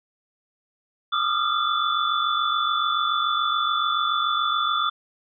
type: tone cluster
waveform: sine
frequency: 1194 / 1241 / 1373 / 3478 Hz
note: D6 / D#6 / F6 / A7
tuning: +28 / -5 / -30 / -21 cents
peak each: -26 dBFS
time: 1.12-4.9 s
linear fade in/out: 10 ms
effects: none